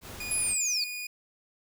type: noise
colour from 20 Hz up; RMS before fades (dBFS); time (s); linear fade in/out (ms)
pink; -43; 0.01-0.56; 50
type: tone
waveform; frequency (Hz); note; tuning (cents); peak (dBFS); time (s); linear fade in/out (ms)
sawtooth; 2457; D#7; -22; -31; 0.2-1.07; 5
type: linear sweep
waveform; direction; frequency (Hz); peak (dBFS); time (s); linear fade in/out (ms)
sine; down; 11090 to 4364; -26; 0.31-0.84; 2
effects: none